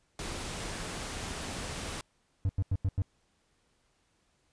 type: noise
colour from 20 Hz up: pink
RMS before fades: -38 dBFS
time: 0.19-2.01 s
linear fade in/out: 2 ms
type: tone bursts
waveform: triangle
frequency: 95.8 Hz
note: G2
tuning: 39 cents flat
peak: -23 dBFS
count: 5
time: 2.45-3.02 s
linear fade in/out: 0 ms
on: 42 ms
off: 90 ms
effects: pink hiss -72 dBFS RMS until 4.52 s + resampled to 22050 Hz